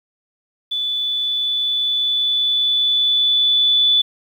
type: tone with level ramp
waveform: sine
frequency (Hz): 3475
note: A7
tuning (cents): -22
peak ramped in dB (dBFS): -19 to -11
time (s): 0.71-4.02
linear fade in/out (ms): 10
effects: 8-bit